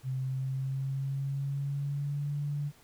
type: tone with pitch glide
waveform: sine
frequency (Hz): 130.81 to 145.14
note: C3 to D3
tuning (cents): 0 to -20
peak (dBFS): -30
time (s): 0.03-2.72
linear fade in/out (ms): 50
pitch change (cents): +180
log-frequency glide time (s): 0.2-2.36
effects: pink hiss -60 dBFS RMS until 2.83 s